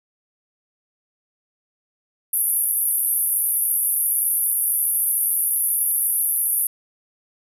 pink band-pass noise, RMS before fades -21 dBFS, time 2.33-6.67 s, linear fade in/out 2 ms, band 10000 to 13000 Hz, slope 96 dB/octave, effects none

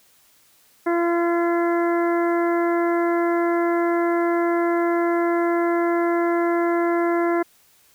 harmonic tone, 341.9 Hz, F4, 37 cents flat, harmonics 1 / 2 / 3 / 4 / 5 / 6, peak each -19 / -25 / -29 / -31 / -33 / -35 dBFS, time 0.86-7.43 s, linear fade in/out 10 ms, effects white hiss -57 dBFS RMS until 7.94 s

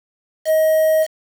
triangle tone with quantisation, 630 Hz, D#5, 21 cents sharp, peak -10 dBFS, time 0.45-1.07 s, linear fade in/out 50 ms, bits 5, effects none

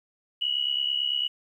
sine tone pair together, 2891 / 2960 Hz, F#7 / F#7, -41 / 0 cents, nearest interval unison, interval 41 cents, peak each -27 dBFS, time 0.41-1.28 s, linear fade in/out 10 ms, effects 10-bit

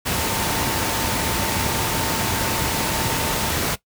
sine tone in noise, 900 Hz, A5, 39 cents sharp, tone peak -29 dBFS, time 0.14-3.51 s, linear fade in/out 20 ms, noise pink, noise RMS -22 dBFS, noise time 0.05-3.76 s, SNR -10 dB, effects noise-tail reverb RT60 0.1 s tail -17 dB re dry + high-pass 60 Hz 12 dB/octave

